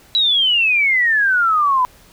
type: exponential sweep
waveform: sine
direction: down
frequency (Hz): 3951 to 987.8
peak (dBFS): -12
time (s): 0.15-1.85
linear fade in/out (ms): 0
effects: pink hiss -48 dBFS RMS until 2.12 s